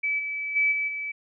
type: tone with level steps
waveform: sine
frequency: 2300 Hz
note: D7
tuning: 37 cents flat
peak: -23 / -28 / -19 / -24 / -29 dBFS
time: 0.03-1.12 s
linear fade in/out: 10 ms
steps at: 0.18 / 0.55 / 0.71 / 0.87 s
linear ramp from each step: 20 ms
effects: none